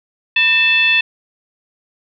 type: tone with frequency modulation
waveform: sine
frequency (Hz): 2637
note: E7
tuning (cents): 0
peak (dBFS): -10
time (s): 0.36-1.01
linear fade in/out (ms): 5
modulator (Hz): 826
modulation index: 0.86
effects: none